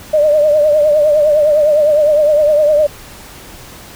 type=tone with vibrato; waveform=sine; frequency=601 Hz; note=D5; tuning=40 cents sharp; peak=-7 dBFS; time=0.13-2.87 s; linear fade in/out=10 ms; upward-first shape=triangle; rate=9.8 Hz; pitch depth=74 cents each way; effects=pink hiss -35 dBFS RMS until 3.95 s